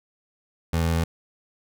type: tone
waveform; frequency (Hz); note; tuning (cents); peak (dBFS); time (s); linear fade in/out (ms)
25% pulse; 82.6; E2; +4; -17; 0.73-1.04; 5
effects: none